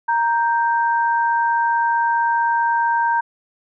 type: tone pair together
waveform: sine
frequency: 932.3 / 1567.9 Hz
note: A#5 / G6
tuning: 0 / 0 cents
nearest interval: major sixth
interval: 900 cents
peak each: -16 / -22 dBFS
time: 0.08-3.21 s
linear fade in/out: 10 ms
effects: none